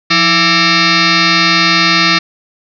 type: tone with frequency modulation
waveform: sine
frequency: 1175 Hz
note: D6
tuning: 1 cent sharp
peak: -7 dBFS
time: 0.1-2.19 s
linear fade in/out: 10 ms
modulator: 500 Hz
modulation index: 7.4
effects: none